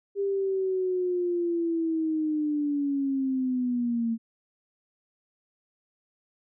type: linear sweep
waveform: sine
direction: down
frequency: 400.8 to 225.5 Hz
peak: -24 dBFS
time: 0.15-4.18 s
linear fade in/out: 50 ms
effects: none